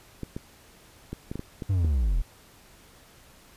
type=clicks; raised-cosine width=3 ms; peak=-20 dBFS; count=8; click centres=0.233 / 0.365 / 1.13 / 1.315 / 1.356 / 1.394 / 1.622 / 1.847 s
type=linear sweep; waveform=triangle; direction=down; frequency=101.1 to 34.65 Hz; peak=-19 dBFS; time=1.69-2.22 s; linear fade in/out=10 ms
effects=pink hiss -54 dBFS RMS until 3.56 s + resampled to 32000 Hz